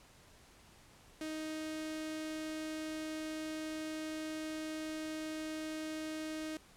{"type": "tone with notch filter", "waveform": "sawtooth", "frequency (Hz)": 312.5, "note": "D#4", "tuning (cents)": 8, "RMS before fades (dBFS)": -41, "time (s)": [1.21, 6.57], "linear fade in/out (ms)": 2, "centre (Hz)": 1000, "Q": 1.9, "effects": ["pink hiss -61 dBFS RMS until 6.76 s", "low-pass 11000 Hz 12 dB/octave"]}